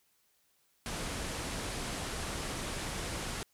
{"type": "low-pass noise", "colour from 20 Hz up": "pink", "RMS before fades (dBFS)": -38, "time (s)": [0.86, 3.43], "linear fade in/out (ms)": 0, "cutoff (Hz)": 11000, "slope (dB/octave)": 48, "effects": ["white hiss -72 dBFS RMS until 3.53 s"]}